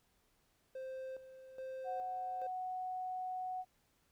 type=tone with tremolo; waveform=triangle; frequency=523.3 Hz; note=C5; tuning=in tune; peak=-40 dBFS; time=0.75-2.47 s; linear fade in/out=5 ms; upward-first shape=square; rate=1.2 Hz; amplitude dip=70%
type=tone; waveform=sine; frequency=740 Hz; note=F#5; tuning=in tune; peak=-38 dBFS; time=1.84-3.65 s; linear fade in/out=50 ms
effects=pink hiss -75 dBFS RMS until 4.11 s